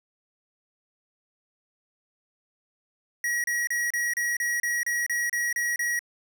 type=tone bursts; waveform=square; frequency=1909 Hz; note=A#6; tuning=41 cents sharp; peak=-25 dBFS; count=12; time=3.24-5.992 s; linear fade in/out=2 ms; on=200 ms; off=32 ms; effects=none